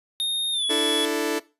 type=tone with pitch glide; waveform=square; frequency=3692 to 3386 Hz; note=A#7 to G#7; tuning=-17 to +33 cents; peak=-23 dBFS; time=0.2-1.05 s; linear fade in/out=0 ms; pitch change=-150 cents; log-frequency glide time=0.52-0.66 s
type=chord; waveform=sawtooth; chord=D suspended second; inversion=none; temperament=just; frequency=293.7 / 330.4 / 440.5 Hz; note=D4 / E4 / A4; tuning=0 / +4 / +2 cents; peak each=-24 / -24 / -21 dBFS; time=0.69-1.4 s; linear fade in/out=20 ms
effects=noise-tail reverb RT60 0.3 s tail -20 dB re dry + resampled to 32000 Hz